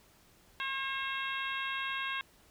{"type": "harmonic tone with a mistuned harmonic", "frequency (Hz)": 538, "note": "C5", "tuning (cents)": 48, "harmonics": [2, 3, 4, 5, 6, 7], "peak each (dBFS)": [-39, -38, -42, -40, -43, -45], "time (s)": [0.6, 2.21], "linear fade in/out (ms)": 0, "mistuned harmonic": 6, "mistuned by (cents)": 26, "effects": ["pink hiss -63 dBFS RMS until 2.5 s"]}